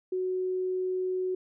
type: tone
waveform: sine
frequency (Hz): 370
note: F#4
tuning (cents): 0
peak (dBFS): -27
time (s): 0.12-1.35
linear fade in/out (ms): 5
effects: none